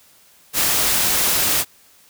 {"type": "noise", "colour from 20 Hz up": "white", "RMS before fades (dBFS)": -18, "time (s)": [0.53, 1.65], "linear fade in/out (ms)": 50, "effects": ["white hiss -52 dBFS RMS until 2.09 s"]}